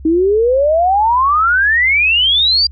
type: exponential sweep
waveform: sine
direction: up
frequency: 311.1 to 4799 Hz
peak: -9 dBFS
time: 0.05-2.67 s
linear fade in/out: 5 ms
effects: added 67 Hz sine -30 dBFS peak until 2.71 s